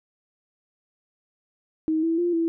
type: tone with pitch steps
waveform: sine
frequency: 316 / 328.8 / 348.2 / 331.3 Hz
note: D#4 / E4 / F4 / E4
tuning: +27 / -4 / -5 / +9 cents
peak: -20 dBFS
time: 1.88-2.48 s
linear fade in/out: 0 ms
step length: 150 ms
effects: none